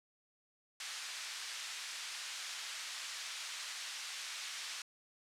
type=band-pass noise; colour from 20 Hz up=white; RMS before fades=-44 dBFS; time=0.8-4.82 s; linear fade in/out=2 ms; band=1400 to 6000 Hz; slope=12 dB/octave; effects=low-pass 10000 Hz 12 dB/octave